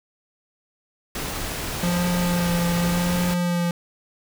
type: noise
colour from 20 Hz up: pink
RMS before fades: -29 dBFS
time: 1.15-3.34 s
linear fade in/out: 2 ms
type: tone with vibrato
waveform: square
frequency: 174.61 Hz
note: F3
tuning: in tune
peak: -21 dBFS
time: 1.83-3.71 s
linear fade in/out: 2 ms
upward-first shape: sine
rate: 0.89 Hz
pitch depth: 22 cents each way
effects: none